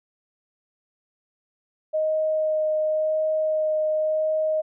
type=tone with vibrato; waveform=sine; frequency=622.3 Hz; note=D#5; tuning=in tune; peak=-20 dBFS; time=1.93-4.62 s; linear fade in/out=20 ms; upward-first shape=sine; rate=0.92 Hz; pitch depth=9 cents each way; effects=none